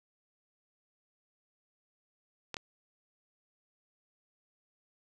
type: clicks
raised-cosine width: 0.2 ms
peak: -20 dBFS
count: 2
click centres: 2.543 / 2.568 s
effects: none